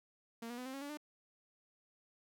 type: tone with pitch steps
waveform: sawtooth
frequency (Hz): 230.6 / 240.8 / 251.5 / 262.6 / 274.2 / 286.4 / 299.1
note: A#3 / B3 / B3 / C4 / C#4 / D4 / D4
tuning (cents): -19 / -44 / +32 / +6 / -19 / -43 / +32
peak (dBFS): -39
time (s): 0.42-0.973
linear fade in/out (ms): 5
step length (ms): 79
effects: none